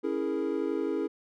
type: chord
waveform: triangle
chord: A# half-diminished seventh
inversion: first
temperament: equal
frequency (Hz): 277.2 / 329.6 / 415.3 / 466.2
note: C#4 / E4 / G#4 / A#4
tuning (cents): 0 / 0 / 0 / 0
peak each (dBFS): -32 / -30 / -30 / -34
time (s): 0.03-1.08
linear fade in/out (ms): 20
effects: none